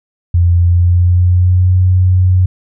sine tone with pitch glide, 86.7 to 91.86 Hz, F2 to F#2, -12 to -12 cents, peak -6 dBFS, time 0.34-2.46 s, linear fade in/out 5 ms, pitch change +100 cents, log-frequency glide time 0.58-1.78 s, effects none

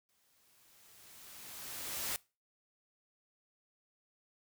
white noise with exponential growth, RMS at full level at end -36 dBFS, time 0.09-2.16 s, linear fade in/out 0 ms, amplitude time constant 450 ms, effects noise-tail reverb RT60 0.3 s tail -22 dB re dry

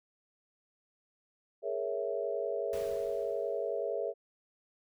sine chord, A# half-diminished seventh, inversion third, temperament equal, 415.3 / 466.2 / 554.4 / 659.3 Hz, G#4 / A#4 / C#5 / E5, 0 / 0 / 0 / 0 cents, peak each -37 dBFS, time 1.62-4.14 s, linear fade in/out 50 ms
pink noise with exponential decay, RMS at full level -46 dBFS, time 2.73-3.93 s, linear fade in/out 1 ms, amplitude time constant 260 ms
effects none

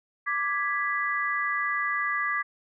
sine chord, G# diminished, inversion second, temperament equal, 1174.7 / 1661.2 / 1975.5 Hz, D6 / G#6 / B6, 0 / 0 / 0 cents, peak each -29 / -30 / -29 dBFS, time 0.26-2.43 s, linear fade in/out 20 ms, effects none

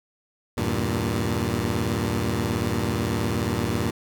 15% pulse chord, E diminished, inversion none, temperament equal with one note detuned, 80.43 / 98 / 116.54 Hz, E2 / G2 / Bb2, -42 / 0 / 0 cents, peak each -23 / -21 / -20 dBFS, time 0.57-3.91 s, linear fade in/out 10 ms, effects none

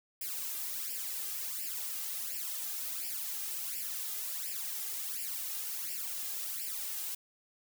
blue noise with flanger, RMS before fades -38 dBFS, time 0.21-7.15 s, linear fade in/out 5 ms, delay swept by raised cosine 0.39 to 2.49 ms, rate 1.4 Hz, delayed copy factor +0.85, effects none

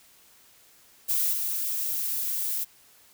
violet noise with level steps, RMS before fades -25 / -29 dBFS, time 1.08-2.65 s, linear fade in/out 20 ms, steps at 1.32 s, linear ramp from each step 20 ms, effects white hiss -57 dBFS RMS until 3.13 s

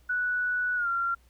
sine tone with pitch glide, 1477 to 1378.1 Hz, F#6 to F6, -3 to -23 cents, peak -25 dBFS, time 0.09-1.15 s, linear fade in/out 10 ms, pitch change -120 cents, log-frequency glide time 0.76-0.88 s, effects added 60 Hz sine -58 dBFS peak until 1.29 s + pink hiss -66 dBFS RMS until 1.29 s

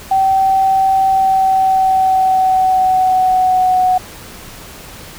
sine tone with pitch glide, 770 to 738.6 Hz, G5 to F#5, -31 to -3 cents, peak -9 dBFS, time 0.11-3.98 s, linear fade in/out 5 ms, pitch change -72 cents, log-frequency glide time 1.06-3.81 s, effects pink hiss -34 dBFS RMS until 5.18 s

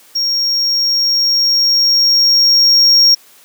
triangle tone with level ramp, 5570 Hz, F8, 5 cents flat, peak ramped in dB -12 to -4 dBFS, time 0.15-3.15 s, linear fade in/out 10 ms, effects white hiss -45 dBFS RMS until 3.44 s + high-pass 200 Hz 12 dB/octave

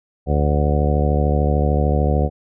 harmonic tone, 73.42 Hz, D2, in tune, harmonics 1 / 2 / 3 / 4 / 5 / 6 / 7 / 8 / 10, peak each -17 / -21 / -25 / -29 / -29 / -27 / -25 / -28 / -27 dBFS, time 0.26-2.3 s, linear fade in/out 50 ms, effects none

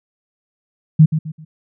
sine tone with echo, 156.4 Hz, D#3, 9 cents sharp, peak -4 dBFS, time 0.99-1.06 s, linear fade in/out 10 ms, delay 130 ms, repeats 3, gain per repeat -10 dB, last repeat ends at 1.45 s, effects none

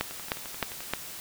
two click trains, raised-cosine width 0.3 ms, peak -24 / -10 dBFS, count 9 / 4, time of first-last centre 0.11-0.806 / 0.01-0.936 s, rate 11.5 / 3.24 Hz, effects white hiss -41 dBFS RMS until 1.2 s

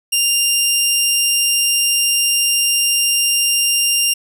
15% pulse tone, 2794 Hz, F7, in tune, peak -6 dBFS, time 0.12-4.14 s, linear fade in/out 10 ms, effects none

